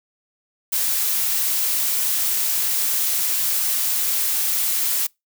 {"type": "noise", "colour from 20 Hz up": "blue", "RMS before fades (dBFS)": -21, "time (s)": [0.72, 5.07], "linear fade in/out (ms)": 10, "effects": ["noise-tail reverb RT60 0.2 s tail -26 dB re dry"]}